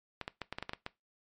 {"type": "clicks", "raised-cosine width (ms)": 0.3, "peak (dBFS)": -21, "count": 9, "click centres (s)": [0.213, 0.279, 0.417, 0.526, 0.585, 0.626, 0.694, 0.734, 0.864], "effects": ["noise-tail reverb RT60 0.2 s tail -19 dB re dry", "MP3 48 kbps"]}